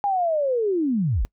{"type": "linear sweep", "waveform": "sine", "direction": "down", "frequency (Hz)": [823, 32.7], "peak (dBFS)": -19, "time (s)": [0.04, 1.25], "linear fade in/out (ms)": 0, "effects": ["noise-tail reverb RT60 0.1 s tail -25 dB re dry"]}